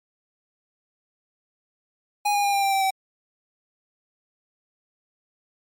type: tone with pitch steps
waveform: square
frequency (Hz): 824 / 814.5 / 805.2 / 795.9 / 786.8 / 777.8 / 768.8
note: G#5 / G#5 / G5 / G5 / G5 / G5 / G5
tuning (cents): -14 / -34 / +46 / +26 / +6 / -14 / -34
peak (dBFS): -20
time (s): 2.25-2.908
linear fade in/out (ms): 10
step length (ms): 94
effects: MP3 64 kbps